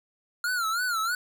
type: tone with vibrato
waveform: square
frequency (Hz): 1396.9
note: F6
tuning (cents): 0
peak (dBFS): -26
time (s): 0.44-1.15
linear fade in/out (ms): 2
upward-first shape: sine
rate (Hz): 3.1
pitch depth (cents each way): 130
effects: none